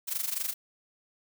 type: noise with amplitude modulation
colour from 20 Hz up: blue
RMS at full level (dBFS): -29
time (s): 0.07-0.54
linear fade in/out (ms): 20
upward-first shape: sine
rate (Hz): 24.1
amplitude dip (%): 80
effects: none